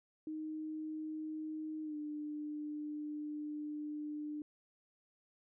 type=tone with pitch glide; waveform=sine; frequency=311.1 to 299.3 Hz; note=D#4 to D4; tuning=0 to +33 cents; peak=-39 dBFS; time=0.27-4.42 s; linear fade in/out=2 ms; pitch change=-67 cents; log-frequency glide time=1.83-1.96 s; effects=none